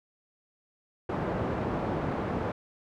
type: band-pass noise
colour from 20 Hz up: pink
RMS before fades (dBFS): -31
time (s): 1.09-2.52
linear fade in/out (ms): 5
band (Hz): 100 to 980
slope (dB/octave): 12
effects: none